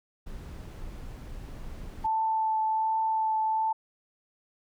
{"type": "noise", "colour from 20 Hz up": "brown", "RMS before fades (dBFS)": -40, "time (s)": [0.26, 2.07], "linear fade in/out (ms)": 10}
{"type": "tone with vibrato", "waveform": "sine", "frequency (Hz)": 880, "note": "A5", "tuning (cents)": 0, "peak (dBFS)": -24, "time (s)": [2.04, 3.73], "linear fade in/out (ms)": 10, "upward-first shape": "triangle", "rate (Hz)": 1.3, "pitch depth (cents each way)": 12}
{"effects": []}